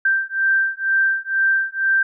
sine beating tone pair, 1568 / 1570.1 Hz, G6 / G6, 0 / +2 cents, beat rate 2.1 Hz, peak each -19 / -19 dBFS, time 0.05-2.03 s, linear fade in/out 5 ms, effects none

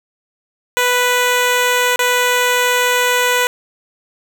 10% pulse tone with dropouts, 493.9 Hz, B4, in tune, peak -4 dBFS, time 0.77-3.47 s, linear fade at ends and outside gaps 0 ms, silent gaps 1.96-1.992 s, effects none

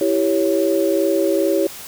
sine chord, C# diminished, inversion first, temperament equal, 329.6 / 392 / 554.4 Hz, E4 / G4 / C#5, 0 / 0 / 0 cents, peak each -19 dBFS, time 0.01-1.67 s, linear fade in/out 2 ms, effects white hiss -35 dBFS RMS until 1.87 s

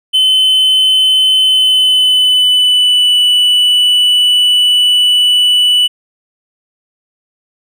triangle tone with pitch glide, 3049 to 2966 Hz, G7 to F#7, -49 to +4 cents, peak -5 dBFS, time 0.13-5.88 s, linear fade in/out 20 ms, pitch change -47 cents, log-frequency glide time 1.44-3.19 s, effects none

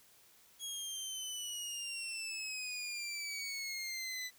20% pulse exponential sweep, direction down, 3322 to 1991 Hz, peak -34 dBFS, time 0.59-4.31 s, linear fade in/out 50 ms, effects white hiss -64 dBFS RMS until 4.38 s

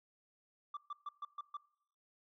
sine tone bursts, 1172 Hz, D6, 4 cents flat, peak -37 dBFS, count 6, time 0.74-1.57 s, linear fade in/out 5 ms, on 30 ms, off 130 ms, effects noise-tail reverb RT60 0.7 s tail -24 dB re dry + tanh soft clip ceiling -39 dBFS

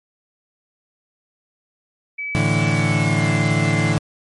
sine tone with pitch glide, 2292 to 2078 Hz, D7 to C7, -43 to -12 cents, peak -24 dBFS, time 2.18-3.93 s, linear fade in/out 10 ms, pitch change -169 cents, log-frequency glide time 2.7-3.34 s
35% pulse chord, A suspended fourth, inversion none, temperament equal, 110 / 146.83 / 164.81 Hz, A2 / D3 / E3, 0 / 0 / 0 cents, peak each -19 dBFS, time 2.35-3.98 s, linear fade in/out 0 ms
effects MP3 48 kbps

